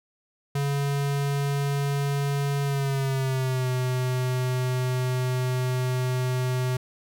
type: tone with pitch glide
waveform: square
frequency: 141.1 to 127.17 Hz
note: C#3 to C3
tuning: +31 to -49 cents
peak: -24 dBFS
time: 0.55-6.77 s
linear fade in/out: 5 ms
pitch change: -180 cents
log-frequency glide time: 2.63-3.69 s
effects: none